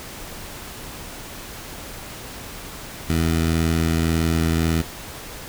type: tone with notch filter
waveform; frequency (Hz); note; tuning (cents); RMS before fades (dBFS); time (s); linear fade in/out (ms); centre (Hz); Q
15% pulse; 81.8; E2; -13; -20; 3.09-4.82; 10; 870; 1.8
effects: pink hiss -36 dBFS RMS until 5.48 s